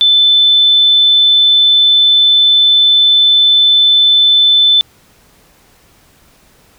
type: tone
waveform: sine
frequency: 3520 Hz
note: A7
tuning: in tune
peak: -5 dBFS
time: 0.01-4.81 s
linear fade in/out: 0 ms
effects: pink hiss -48 dBFS RMS until 6.78 s